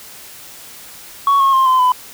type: tone with pitch steps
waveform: sine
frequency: 1116 / 1086.7 / 1058.2 / 1030.5 / 1003.5 Hz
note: C#6 / C#6 / C6 / C6 / B5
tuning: +11 / -35 / +19 / -27 / +27 cents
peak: -7 dBFS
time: 1.27-1.92 s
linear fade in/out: 2 ms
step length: 130 ms
effects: tanh soft clip ceiling -8 dBFS + white hiss -37 dBFS RMS until 2.13 s